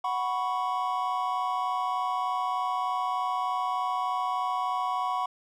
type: chord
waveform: triangle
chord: F# suspended fourth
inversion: none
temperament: just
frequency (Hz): 740 / 986.7 / 1110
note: F#5 / B5 / C#6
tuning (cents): 0 / -2 / +2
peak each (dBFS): -29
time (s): 0.04-5.26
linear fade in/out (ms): 5
effects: none